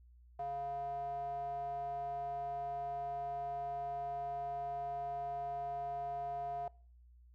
square tone with band-pass filter, 140 Hz, C#3, 18 cents sharp, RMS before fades -40 dBFS, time 0.39-6.68 s, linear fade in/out 2 ms, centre 710 Hz, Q 8.3, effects noise-tail reverb RT60 0.5 s tail -24 dB re dry + added 60 Hz sine -58 dBFS peak until 7.34 s

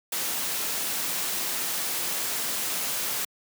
white noise, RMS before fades -29 dBFS, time 0.12-3.25 s, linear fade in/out 5 ms, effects high-pass 150 Hz 12 dB/octave

